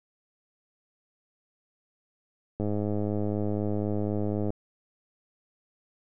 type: click train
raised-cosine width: 2 ms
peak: -17 dBFS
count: 199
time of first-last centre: 2.6-4.504 s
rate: 104 Hz
effects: none